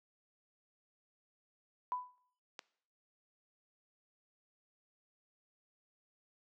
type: tone with exponential decay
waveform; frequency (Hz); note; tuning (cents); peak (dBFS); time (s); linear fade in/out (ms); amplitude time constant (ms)
sine; 996; B5; +14; -31; 1.92-2.18; 0; 56
type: click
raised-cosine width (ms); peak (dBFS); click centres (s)
0.2; -26; 2.592
effects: noise-tail reverb RT60 0.6 s tail -21 dB re dry + high-pass 400 Hz 12 dB/octave